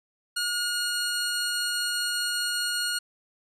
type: tone pair together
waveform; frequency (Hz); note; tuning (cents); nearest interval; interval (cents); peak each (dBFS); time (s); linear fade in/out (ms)
30% pulse; 1435 / 4300; F6 / C8; +47 / +47; octave + perfect fifth; 1900; -26; 0.36-2.99; 10
effects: resampled to 32000 Hz